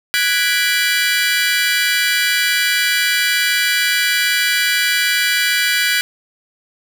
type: chord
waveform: 25% pulse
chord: G# half-diminished seventh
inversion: third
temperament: equal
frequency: 1480 / 1661.2 / 1975.5 / 2349 Hz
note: F#6 / G#6 / B6 / D7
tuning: 0 / 0 / 0 / 0 cents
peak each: -16 dBFS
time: 0.14-6.01 s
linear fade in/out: 0 ms
effects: none